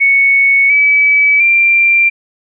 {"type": "tone with pitch steps", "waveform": "sine", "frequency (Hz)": [2217, 2291, 2368], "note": ["C#7", "D7", "D7"], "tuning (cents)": [0, -44, 14], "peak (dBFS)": -6, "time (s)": [0, 2.1], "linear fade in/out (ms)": 20, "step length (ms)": 700, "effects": []}